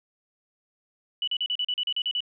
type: tone bursts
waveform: sine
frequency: 2960 Hz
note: F#7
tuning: in tune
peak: -24 dBFS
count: 11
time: 1.22-2.205 s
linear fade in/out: 2 ms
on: 55 ms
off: 38 ms
effects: none